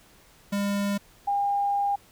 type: tone pair in turn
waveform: square / sine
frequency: 201.4 / 805.6 Hz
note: G3 / G5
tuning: +47 / +47 cents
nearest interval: 2 octaves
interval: 2400 cents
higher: second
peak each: -25 / -22 dBFS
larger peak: second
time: 0.52-0.98 / 1.27-1.96 s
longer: second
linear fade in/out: 10 ms
effects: pink hiss -56 dBFS RMS until 2.11 s